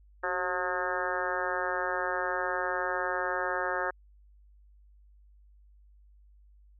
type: harmonic tone with a mistuned harmonic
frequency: 180.4 Hz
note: F#3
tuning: 44 cents flat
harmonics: 2 / 3 / 4 / 5 / 6 / 7 / 8 / 9 / 10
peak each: -38 / -35 / -38 / -37 / -40 / -36 / -39 / -35 / -40 dBFS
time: 0.23-3.91 s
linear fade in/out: 10 ms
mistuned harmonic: 2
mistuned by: +69 cents
effects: added 50 Hz sine -55 dBFS peak until 6.79 s